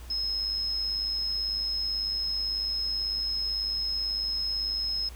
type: tone with amplitude modulation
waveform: sine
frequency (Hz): 5160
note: E8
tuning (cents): -38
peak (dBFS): -25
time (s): 0.1-5.09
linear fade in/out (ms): 5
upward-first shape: sine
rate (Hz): 98.1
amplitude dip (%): 45
effects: added 60 Hz sine -41 dBFS peak until 5.15 s + pink hiss -51 dBFS RMS until 5.15 s